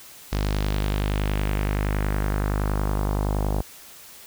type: tone with low-pass filter sweep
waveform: sawtooth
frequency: 50.7 Hz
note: G#1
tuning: 41 cents flat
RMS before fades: -24 dBFS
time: 0.32-3.62 s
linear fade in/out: 10 ms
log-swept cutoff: 5200 to 780 Hz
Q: 1.7
effects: white hiss -45 dBFS RMS until 4.26 s